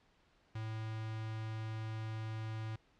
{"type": "tone with notch filter", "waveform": "square", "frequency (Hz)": 110.2, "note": "A2", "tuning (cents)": 3, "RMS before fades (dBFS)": -41, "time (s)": [0.55, 2.76], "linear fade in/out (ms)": 5, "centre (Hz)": 440, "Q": 1.1, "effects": ["pink hiss -70 dBFS RMS until 2.99 s", "low-pass 4000 Hz 12 dB/octave"]}